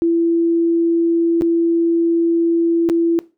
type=tone with dropouts; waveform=sine; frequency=335.4 Hz; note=E4; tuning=30 cents sharp; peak=-12 dBFS; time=0.02-3.19 s; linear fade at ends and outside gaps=0 ms; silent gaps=1.411-1.42 / 2.89-2.898 s; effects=noise-tail reverb RT60 0.3 s tail -20 dB re dry